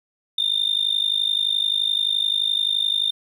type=tone with amplitude modulation; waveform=sine; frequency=3615 Hz; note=A7; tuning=46 cents sharp; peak=-13 dBFS; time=0.38-3.11 s; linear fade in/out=5 ms; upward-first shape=sine; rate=51.6 Hz; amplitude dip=95%; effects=tanh soft clip ceiling -14 dBFS + 9-bit